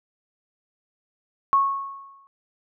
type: tone with exponential decay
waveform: sine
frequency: 1100 Hz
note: C#6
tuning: 14 cents flat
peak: -13 dBFS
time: 1.53-2.27 s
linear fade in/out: 0 ms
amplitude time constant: 160 ms
effects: none